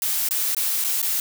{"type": "noise with dropouts", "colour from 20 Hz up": "blue", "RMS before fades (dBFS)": -23, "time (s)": [0.02, 1.2], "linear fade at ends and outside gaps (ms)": 1, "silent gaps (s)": [[0.288, 0.309], [0.548, 0.567], [0.841, 0.846], [1.018, 1.027]], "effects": []}